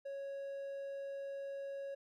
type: tone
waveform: triangle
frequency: 553 Hz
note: C#5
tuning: 4 cents flat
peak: -39 dBFS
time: 0.05-1.95 s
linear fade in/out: 10 ms
effects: none